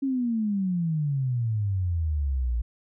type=exponential sweep; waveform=sine; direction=down; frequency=277.2 to 56.3 Hz; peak=-23 dBFS; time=0.02-2.62 s; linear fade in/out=10 ms; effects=none